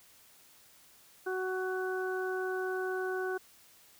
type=harmonic tone; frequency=373 Hz; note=F#4; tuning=14 cents sharp; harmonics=1 / 2 / 3 / 4; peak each=-33 / -41 / -45 / -38 dBFS; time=1.26-3.38 s; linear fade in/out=10 ms; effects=white hiss -60 dBFS RMS until 3.99 s